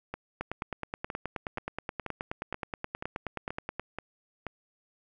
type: two click trains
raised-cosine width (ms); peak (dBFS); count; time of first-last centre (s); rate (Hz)
0.5; -18 / -20; 33 / 10; 0.41-3.796 / 0.14-4.467; 9.45 / 2.08
effects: none